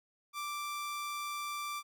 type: tone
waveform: sawtooth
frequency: 1174.7 Hz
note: D6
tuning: in tune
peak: -33 dBFS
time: 0.33-1.83 s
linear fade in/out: 50 ms
effects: none